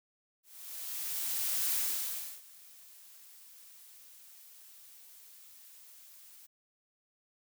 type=noise with ADSR envelope; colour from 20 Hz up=blue; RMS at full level=-31 dBFS; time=0.43-6.47 s; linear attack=1300 ms; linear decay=680 ms; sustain=-24 dB; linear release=17 ms; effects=none